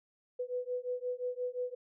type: beating tone pair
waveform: sine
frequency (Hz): 493.9 / 499.6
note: B4 / B4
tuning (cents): 0 / +20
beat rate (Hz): 5.7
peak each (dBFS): -37 / -37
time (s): 0.39-1.75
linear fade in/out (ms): 10
effects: none